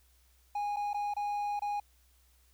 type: tone with dropouts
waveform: triangle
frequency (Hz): 823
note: G#5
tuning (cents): -16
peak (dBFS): -29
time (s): 0.55-1.8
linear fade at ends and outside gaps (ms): 5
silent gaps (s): 0.762-0.767 / 0.933-0.943 / 1.139-1.165 / 1.594-1.619
effects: added 62 Hz sine -64 dBFS peak until 2.53 s + white hiss -69 dBFS RMS until 2.53 s